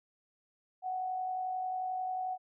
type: tone with amplitude modulation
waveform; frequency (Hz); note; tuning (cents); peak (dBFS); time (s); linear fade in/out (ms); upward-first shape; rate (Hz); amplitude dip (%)
sine; 743; F#5; +7; -31; 0.82-2.38; 50; sine; 51.2; 35
effects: none